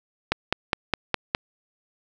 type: click train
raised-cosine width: 0.3 ms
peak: -4 dBFS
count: 6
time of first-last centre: 0.32-1.349 s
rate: 4.86 Hz
effects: none